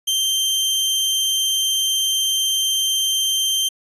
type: tone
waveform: sawtooth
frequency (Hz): 3142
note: G7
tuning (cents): +3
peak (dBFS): -14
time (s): 0.07-3.69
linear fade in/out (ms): 10
effects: resampled to 32000 Hz